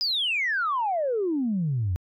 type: exponential sweep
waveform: sine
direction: down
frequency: 5070 to 83.4 Hz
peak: -22 dBFS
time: 0.01-1.96 s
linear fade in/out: 0 ms
effects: tanh soft clip ceiling -18 dBFS